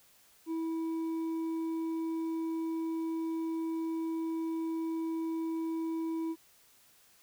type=tone with hard clipping; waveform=sine; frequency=326.1 Hz; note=E4; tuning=19 cents flat; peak=-33 dBFS; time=0.46-6.36 s; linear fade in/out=50 ms; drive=4 dB; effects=white hiss -63 dBFS RMS until 7.22 s

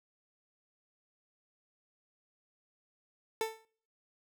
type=tone with exponential decay; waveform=30% pulse; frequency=443.8 Hz; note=A4; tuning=15 cents sharp; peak=-25 dBFS; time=3.41-3.65 s; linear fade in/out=1 ms; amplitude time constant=51 ms; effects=noise-tail reverb RT60 0.5 s tail -23 dB re dry

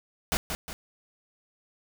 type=noise with echo; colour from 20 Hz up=pink; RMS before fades=-26 dBFS; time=0.32-0.37 s; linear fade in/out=0 ms; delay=180 ms; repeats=2; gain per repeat=-6 dB; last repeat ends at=0.73 s; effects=none

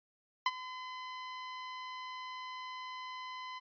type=tone with ADSR envelope; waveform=sawtooth; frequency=1018 Hz; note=C6; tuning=48 cents flat; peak=-21 dBFS; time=0.46-3.6 s; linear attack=3 ms; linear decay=38 ms; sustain=-17 dB; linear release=24 ms; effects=resampled to 11025 Hz

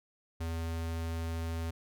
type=tone; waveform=square; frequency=82.41 Hz; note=E2; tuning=in tune; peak=-34 dBFS; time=0.4-1.71 s; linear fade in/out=10 ms; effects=none

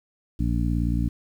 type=harmonic tone; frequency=58.27 Hz; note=A#1; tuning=in tune; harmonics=1 / 2 / 3 / 4 / 5; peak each=-24 / -27 / -29 / -30 / -31 dBFS; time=0.39-1.09 s; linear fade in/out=10 ms; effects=9-bit

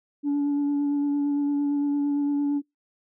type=tone with vibrato; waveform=sine; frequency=287 Hz; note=D4; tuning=40 cents flat; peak=-19 dBFS; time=0.23-2.62 s; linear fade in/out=50 ms; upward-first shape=sine; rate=8.8 Hz; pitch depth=14 cents each way; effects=noise-tail reverb RT60 0.2 s tail -25 dB re dry + tanh soft clip ceiling -20 dBFS

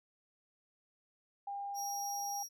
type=tone with pitch glide; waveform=sine; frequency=802 to 807.1 Hz; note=G5 to G#5; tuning=+39 to -50 cents; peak=-38 dBFS; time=1.47-2.43 s; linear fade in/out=5 ms; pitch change=+11 cents; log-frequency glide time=1.66-2.23 s
type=tone; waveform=40% pulse; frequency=5670 Hz; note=F8; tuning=25 cents sharp; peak=-39 dBFS; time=1.74-2.49 s; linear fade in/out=50 ms
effects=none

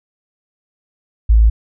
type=tone; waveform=sine; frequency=55 Hz; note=A1; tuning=in tune; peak=-6 dBFS; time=1.29-1.5 s; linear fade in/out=10 ms; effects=none

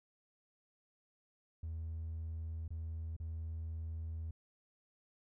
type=tone with dropouts; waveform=triangle; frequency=81 Hz; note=E2; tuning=30 cents flat; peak=-36 dBFS; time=1.63-4.31 s; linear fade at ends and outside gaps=5 ms; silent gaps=2.68-2.705 / 3.165-3.2 s; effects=tanh soft clip ceiling -35 dBFS

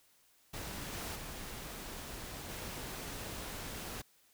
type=noise with level steps; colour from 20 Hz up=pink; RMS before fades=-43 / -41 / -45 / -43 dBFS; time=0.53-4.02 s; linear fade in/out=10 ms; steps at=0.92 / 1.15 / 2.49 s; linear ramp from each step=10 ms; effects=white hiss -68 dBFS RMS until 4.33 s

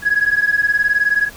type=beating tone pair; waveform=sine; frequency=1661.2 / 1680.2 Hz; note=G#6 / G#6; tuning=0 / +20 cents; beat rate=19 Hz; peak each=-15 dBFS; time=0.02-1.3 s; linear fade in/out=50 ms; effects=tanh soft clip ceiling -7 dBFS + pink hiss -39 dBFS RMS until 1.36 s

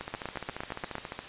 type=two click trains; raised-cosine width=0.5 ms; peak=-21 / -18 dBFS; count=18 / 8; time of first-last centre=0.01-1.191 / 0.14-0.954 s; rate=14.4 / 8.6 Hz; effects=white hiss -43 dBFS RMS until 1.28 s + resampled to 8000 Hz

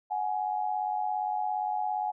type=tone pair together; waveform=sine; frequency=740 / 837.4 Hz; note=F#5 / G#5; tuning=0 / +14 cents; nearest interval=major second; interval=214 cents; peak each=-31 / -30 dBFS; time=0.1-2.12 s; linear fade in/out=20 ms; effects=none

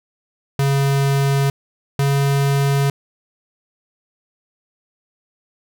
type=tone pair in turn; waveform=square; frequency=138.59 / 139.47 Hz; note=C#3 / C#3; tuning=0 / +11 cents; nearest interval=unison; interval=11 cents; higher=second; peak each=-15 dBFS; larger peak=neither; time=0.59-1.5 / 1.99-2.9 s; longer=neither; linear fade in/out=2 ms; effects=none

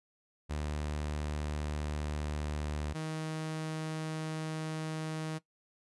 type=tone pair in turn; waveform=sawtooth; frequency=75 / 157.55 Hz; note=D2 / D#3; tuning=+37 / +22 cents; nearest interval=octave + minor second; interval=1285 cents; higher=second; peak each=-30 / -31 dBFS; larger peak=first; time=0.49-2.94 / 2.94-5.39 s; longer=neither; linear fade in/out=20 ms; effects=noise-tail reverb RT60 0.1 s tail -18 dB re dry + resampled to 24000 Hz

